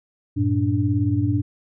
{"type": "tone cluster", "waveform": "sine", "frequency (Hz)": [96.8, 114.9, 291.4], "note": ["G2", "A#2", "D4"], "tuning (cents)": [-21, -25, -13], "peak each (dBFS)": -22, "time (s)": [0.36, 1.42], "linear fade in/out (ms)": 20, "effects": []}